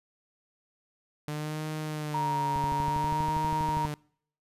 sawtooth tone with vibrato, 149 Hz, D3, 25 cents sharp, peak -28 dBFS, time 1.28-3.94 s, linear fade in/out 0 ms, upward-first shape sine, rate 0.57 Hz, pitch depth 68 cents each way
sine tone, 939 Hz, A#5, 12 cents sharp, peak -27 dBFS, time 2.14-3.86 s, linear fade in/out 5 ms
click train, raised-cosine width 5 ms, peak -24 dBFS, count 17, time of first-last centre 2.56-3.85 s, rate 12.4 Hz
effects noise-tail reverb RT60 0.6 s tail -25 dB re dry + resampled to 32000 Hz

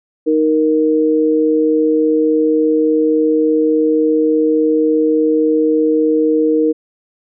sine tone pair together, 311.1 / 467.6 Hz, D#4 / A#4, 0 / +5 cents, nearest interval perfect fifth, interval 705 cents, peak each -13 dBFS, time 0.26-6.73 s, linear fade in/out 20 ms, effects none

